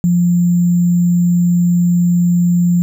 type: tone with sample-and-hold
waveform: sine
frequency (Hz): 174.61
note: F3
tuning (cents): 0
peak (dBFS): -9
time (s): 0.04-2.82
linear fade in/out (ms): 0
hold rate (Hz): 7350
effects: none